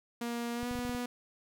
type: tone with pitch glide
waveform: sawtooth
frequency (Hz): 236.4 to 244.6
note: A#3 to B3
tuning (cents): +24 to -16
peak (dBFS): -30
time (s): 0.21-1.06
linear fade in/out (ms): 5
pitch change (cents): +60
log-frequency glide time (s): 0.54-0.68
type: clicks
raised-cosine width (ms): 5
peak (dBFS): -31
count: 7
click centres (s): 0.631 / 0.712 / 0.754 / 0.79 / 0.851 / 0.895 / 0.949
effects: none